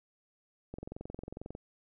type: click train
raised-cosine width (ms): 2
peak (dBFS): -28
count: 19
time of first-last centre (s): 0.74-1.551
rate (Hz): 22.2
effects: none